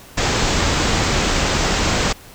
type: low-pass noise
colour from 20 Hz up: pink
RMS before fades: -18 dBFS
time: 0.17-2.13 s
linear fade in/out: 10 ms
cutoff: 7800 Hz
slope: 96 dB/octave
effects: pink hiss -42 dBFS RMS until 2.34 s